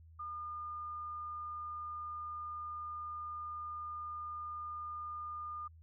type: tone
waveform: sine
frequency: 1212 Hz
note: D#6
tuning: 46 cents flat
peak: -40 dBFS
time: 0.19-5.68 s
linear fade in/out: 10 ms
effects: added 81 Hz sine -55 dBFS peak until 5.82 s